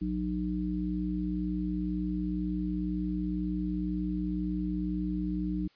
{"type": "harmonic tone", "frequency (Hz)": 61, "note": "B1", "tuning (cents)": -21, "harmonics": [1, 3, 5], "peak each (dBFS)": [-36, -32, -33], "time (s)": [0.01, 5.68], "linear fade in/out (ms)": 10, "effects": ["white hiss -64 dBFS RMS until 5.75 s", "resampled to 11025 Hz"]}